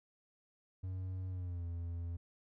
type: tone with pitch glide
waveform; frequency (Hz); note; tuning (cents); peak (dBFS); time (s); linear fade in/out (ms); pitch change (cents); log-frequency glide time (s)
triangle; 93 to 85.28; F#2 to F2; +9 to -41; -36; 0.83-2.17; 10; -150; 1.29-1.65
effects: none